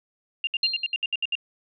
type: tone bursts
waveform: sine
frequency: 2794 Hz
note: F7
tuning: in tune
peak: -22 dBFS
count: 10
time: 0.44-1.353 s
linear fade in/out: 2 ms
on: 31 ms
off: 67 ms
type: tone with exponential decay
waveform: sine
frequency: 4186 Hz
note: C8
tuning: in tune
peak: -18 dBFS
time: 0.63-0.95 s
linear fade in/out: 2 ms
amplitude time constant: 69 ms
effects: none